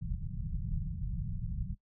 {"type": "low-pass noise", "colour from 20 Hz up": "pink", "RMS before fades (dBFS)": -36, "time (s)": [0.01, 1.75], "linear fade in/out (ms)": 10, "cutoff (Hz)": 190, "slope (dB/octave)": 96, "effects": ["noise-tail reverb RT60 0.1 s tail -19 dB re dry"]}